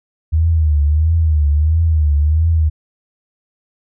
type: tone with vibrato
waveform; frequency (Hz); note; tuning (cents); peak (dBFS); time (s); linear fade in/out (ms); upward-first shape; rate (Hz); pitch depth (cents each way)
sine; 77.5; D#2; -6; -10; 0.32-2.7; 20; triangle; 1.5; 130
effects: none

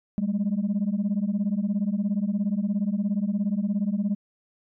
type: beating tone pair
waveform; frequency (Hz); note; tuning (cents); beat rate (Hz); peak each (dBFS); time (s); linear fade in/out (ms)
sine; 195 / 212; G3 / G#3; -9 / +36; 17; -24; 0.18-4.15; 0
effects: tanh soft clip ceiling -19 dBFS

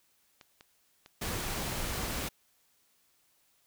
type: clicks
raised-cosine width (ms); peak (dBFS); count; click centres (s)
0.2; -33; 4; 0.412 / 0.609 / 1.061 / 1.256
type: noise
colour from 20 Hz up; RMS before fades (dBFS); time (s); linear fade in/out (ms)
pink; -35; 1.21-2.29; 10
effects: white hiss -70 dBFS RMS until 3.66 s

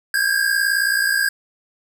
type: tone pair together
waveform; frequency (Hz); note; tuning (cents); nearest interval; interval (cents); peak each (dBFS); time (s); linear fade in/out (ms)
square; 1588 / 1646.8; G6 / G#6; +22 / -15; minor second; 63; -20; 0.14-1.29; 2
effects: none

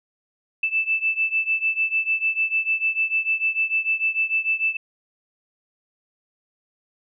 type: beating tone pair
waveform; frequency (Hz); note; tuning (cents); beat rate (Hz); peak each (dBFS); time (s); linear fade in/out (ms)
sine; 2637 / 2643.7; E7 / E7; 0 / +4; 6.7; -22 / -24; 0.63-4.77; 5
effects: none

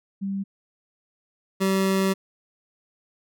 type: tone pair in turn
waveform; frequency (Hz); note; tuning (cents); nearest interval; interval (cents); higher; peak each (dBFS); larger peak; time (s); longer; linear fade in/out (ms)
sine / 25% pulse; 196 / 192.19; G3 / G3; 0 / -34; unison; 34; first; -25 / -16; second; 0.21-0.44 / 1.6-2.14; second; 20
effects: none

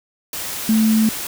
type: tone in noise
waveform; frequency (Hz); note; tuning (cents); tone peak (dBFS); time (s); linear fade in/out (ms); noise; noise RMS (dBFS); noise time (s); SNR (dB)
sine; 220; A3; 0; -12; 0.69-1.09; 2; white; -27; 0.33-1.27; +12
effects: none

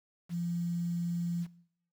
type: tone with quantisation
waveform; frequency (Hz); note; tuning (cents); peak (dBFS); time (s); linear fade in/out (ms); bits
sine; 172.2; F3; -24; -31; 0.29-1.47; 50; 9
effects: noise-tail reverb RT60 0.7 s tail -19 dB re dry

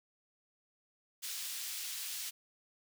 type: high-pass noise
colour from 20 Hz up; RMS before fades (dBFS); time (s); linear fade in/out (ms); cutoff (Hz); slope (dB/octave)
pink; -41; 1.22-2.31; 20; 3400; 12
effects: none

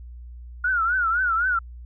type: tone with vibrato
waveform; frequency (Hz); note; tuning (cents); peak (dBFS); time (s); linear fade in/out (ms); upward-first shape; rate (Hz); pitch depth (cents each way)
sine; 1416; F6; +23; -19; 0.64-1.59; 5; triangle; 3.9; 160
effects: added 60 Hz sine -37 dBFS peak until 1.85 s

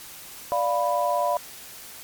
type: chord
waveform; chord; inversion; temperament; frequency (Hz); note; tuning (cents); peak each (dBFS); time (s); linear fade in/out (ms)
sine; B diminished; first; equal; 587.3 / 698.5 / 987.8; D5 / F5 / B5; 0 / 0 / 0; -25; 0.52-1.37; 0
effects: white hiss -42 dBFS RMS until 2.03 s + MP3 96 kbps

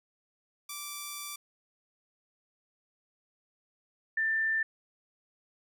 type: tone pair in turn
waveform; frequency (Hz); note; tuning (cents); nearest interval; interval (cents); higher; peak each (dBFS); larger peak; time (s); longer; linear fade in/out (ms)
5% pulse / sine; 1168 / 1781.5; D6 / A6; -10 / +21; perfect fifth; 731; second; -26; neither; 0.69-1.36 / 4.17-4.63; first; 5
effects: none

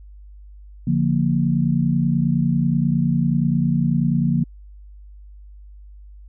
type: chord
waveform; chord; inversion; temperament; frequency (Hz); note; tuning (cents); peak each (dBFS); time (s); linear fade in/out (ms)
sine; Bb major; first; equal with one note detuned; 144.48 / 174.61 / 233.1; D3 / F3 / Bb3; -28 / 0 / 0; -20 / -20 / -21; 0.87-4.44; 5
effects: added 50 Hz sine -39 dBFS peak until 6.28 s

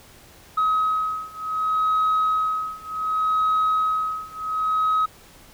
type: beating tone pair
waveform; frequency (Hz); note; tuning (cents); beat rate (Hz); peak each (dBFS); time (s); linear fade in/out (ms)
sine; 1271 / 1271.67; D#6 / D#6; +36 / +37; 0.67; -22 / -21; 0.57-5.06; 10
effects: tanh soft clip ceiling -15 dBFS + pink hiss -49 dBFS RMS until 5.53 s

